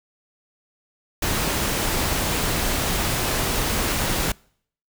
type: noise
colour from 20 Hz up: pink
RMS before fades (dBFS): -23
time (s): 1.22-4.32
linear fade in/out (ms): 5
effects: noise-tail reverb RT60 0.6 s tail -26 dB re dry